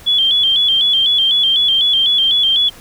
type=tone with vibrato; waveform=sine; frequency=3280 Hz; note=G#7; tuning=22 cents flat; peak=-10 dBFS; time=0.06-2.7 s; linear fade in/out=20 ms; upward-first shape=square; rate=4 Hz; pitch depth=63 cents each way; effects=pink hiss -40 dBFS RMS until 2.8 s